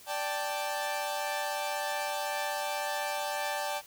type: chord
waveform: sawtooth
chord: D suspended fourth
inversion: none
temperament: equal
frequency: 587.3 / 784 / 880 Hz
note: D5 / G5 / A5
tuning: 0 / 0 / 0 cents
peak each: -32 dBFS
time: 0.06-3.82 s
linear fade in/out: 50 ms
effects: white hiss -53 dBFS RMS until 3.86 s